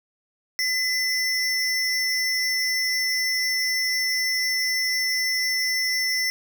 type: tone pair together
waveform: square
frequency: 2016 / 5402 Hz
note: B6 / E8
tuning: +35 / +42 cents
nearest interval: octave + perfect fourth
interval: 1707 cents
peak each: -25 dBFS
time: 0.59-6.3 s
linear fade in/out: 0 ms
effects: none